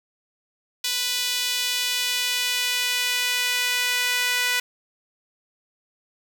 sawtooth tone with high-pass filter sweep, 493.9 Hz, B4, in tune, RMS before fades -24 dBFS, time 0.84-4.6 s, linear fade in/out 5 ms, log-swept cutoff 3500 to 2000 Hz, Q 1.5, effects 8-bit

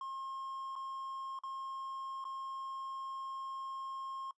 triangle tone with dropouts, 1071 Hz, C6, 40 cents sharp, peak -38 dBFS, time 0.01-4.31 s, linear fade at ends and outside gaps 2 ms, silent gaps 0.755-0.761 / 1.39-1.435 / 2.242-2.251 s, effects noise-tail reverb RT60 0.1 s tail -21 dB re dry + resampled to 22050 Hz

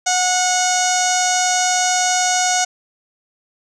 sawtooth tone with low-pass filter, 731 Hz, F#5, 21 cents flat, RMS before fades -17 dBFS, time 0.06-2.65 s, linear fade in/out 10 ms, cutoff 6600 Hz, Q 7.3, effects none

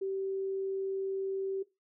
sine tone, 386.7 Hz, G4, 24 cents flat, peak -31 dBFS, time 0.01-1.63 s, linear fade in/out 10 ms, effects noise-tail reverb RT60 0.2 s tail -17 dB re dry

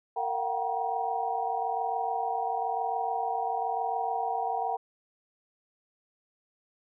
sine tone cluster, 459.2 / 704 / 730 / 771 / 950 Hz, A#4 / F5 / F#5 / G5 / A#5, -26 / +14 / -24 / -29 / +33 cents, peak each -37 / -36 / -37 / -30 / -35 dBFS, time 0.16-4.77 s, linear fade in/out 10 ms, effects none

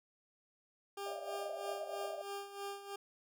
20% pulse tone with tremolo, 399.9 Hz, G4, 35 cents sharp, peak -35 dBFS, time 0.97-2.96 s, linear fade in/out 5 ms, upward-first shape sine, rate 3.1 Hz, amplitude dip 70%
white band-pass noise, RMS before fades -44 dBFS, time 1.06-2.22 s, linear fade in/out 5 ms, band 580 to 690 Hz, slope 96 dB/octave
effects none

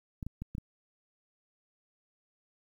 clicks, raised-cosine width 5 ms, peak -25 dBFS, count 5, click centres 0.228 / 0.266 / 0.42 / 0.551 / 0.582 s, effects 10-bit

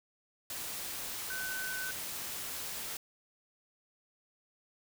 sine tone in noise, 1515 Hz, F#6, 40 cents sharp, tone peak -37 dBFS, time 1.3-1.91 s, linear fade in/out 2 ms, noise white, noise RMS -40 dBFS, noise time 0.5-2.97 s, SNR 0 dB, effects none

